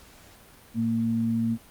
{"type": "tone pair together", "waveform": "sine", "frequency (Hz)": [114.5, 228.8], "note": ["A#2", "A#3"], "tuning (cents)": [-31, -32], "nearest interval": "octave", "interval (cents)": 1199, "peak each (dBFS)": [-31, -23], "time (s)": [0.74, 1.58], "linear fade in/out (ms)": 50, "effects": ["pink hiss -52 dBFS RMS until 1.7 s", "Opus 48 kbps"]}